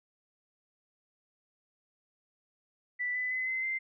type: tone with pitch steps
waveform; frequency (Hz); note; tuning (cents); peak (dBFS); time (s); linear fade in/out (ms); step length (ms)
sine; 1975 / 2001 / 2028 / 2055 / 2083; B6 / B6 / B6 / C7 / C7; 0 / +22 / +45 / -32 / -8; -30; 2.99-3.79; 20; 160
effects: none